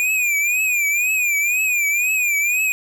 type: tone with vibrato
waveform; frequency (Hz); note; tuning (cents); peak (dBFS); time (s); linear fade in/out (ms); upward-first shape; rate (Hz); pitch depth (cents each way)
square; 2428; D#7; -43; -17; 0-2.72; 0; triangle; 2; 120
effects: none